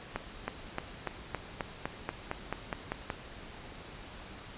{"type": "accelerating click train", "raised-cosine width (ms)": 0.5, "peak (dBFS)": -17, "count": 13, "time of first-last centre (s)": [0.16, 3.102], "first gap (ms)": 320, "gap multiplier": 0.95, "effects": ["pink hiss -47 dBFS RMS until 4.57 s", "resampled to 8000 Hz"]}